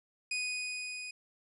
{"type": "tone with level ramp", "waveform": "sawtooth", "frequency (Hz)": 2485, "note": "D#7", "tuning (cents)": -3, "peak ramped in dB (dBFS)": [-28, -37], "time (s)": [0.31, 1.11], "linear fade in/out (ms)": 5, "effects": ["resampled to 24000 Hz"]}